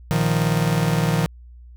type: chord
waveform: 45% pulse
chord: Bb suspended fourth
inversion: none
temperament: just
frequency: 116.54 / 155.39 / 174.81 Hz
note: Bb2 / Eb3 / F3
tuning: 0 / -2 / +2 cents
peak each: -25 / -20 / -23 dBFS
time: 0.11-1.26 s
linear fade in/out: 0 ms
effects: added 60 Hz sine -40 dBFS peak until 1.76 s